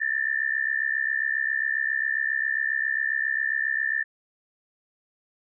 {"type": "tone with amplitude modulation", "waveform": "sine", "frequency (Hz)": 1780, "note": "A6", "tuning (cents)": 20, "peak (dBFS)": -19, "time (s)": [0, 4.04], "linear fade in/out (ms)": 20, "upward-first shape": "sine", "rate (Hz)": 67.4, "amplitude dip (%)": 90, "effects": []}